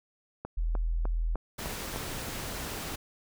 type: click train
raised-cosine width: 1 ms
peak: -22 dBFS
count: 6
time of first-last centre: 0.45-1.961 s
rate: 3.31 Hz
type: tone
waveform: sine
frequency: 41.2 Hz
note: E1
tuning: in tune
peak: -26 dBFS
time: 0.57-1.36 s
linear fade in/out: 10 ms
type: noise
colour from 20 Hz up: pink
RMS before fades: -37 dBFS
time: 1.58-2.96 s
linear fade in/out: 10 ms
effects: none